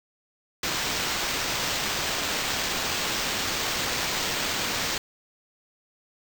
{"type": "noise with sample-and-hold", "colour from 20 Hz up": "white", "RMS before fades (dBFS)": -28, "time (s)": [0.63, 4.98], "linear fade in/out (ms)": 2, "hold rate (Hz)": 11025, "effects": []}